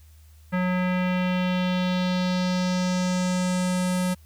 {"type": "tone with low-pass filter sweep", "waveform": "square", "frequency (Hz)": 182.1, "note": "F#3", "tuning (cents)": -27, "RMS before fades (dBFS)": -24, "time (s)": [0.52, 4.15], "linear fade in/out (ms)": 20, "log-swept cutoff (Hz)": [1900, 11000], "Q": 2.1, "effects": ["added 77 Hz sine -48 dBFS peak until 4.25 s", "white hiss -61 dBFS RMS until 4.25 s"]}